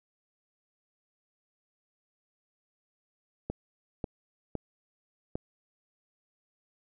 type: clicks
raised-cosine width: 2 ms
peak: -19 dBFS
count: 4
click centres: 3.5 / 4.042 / 4.553 / 5.355 s
effects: none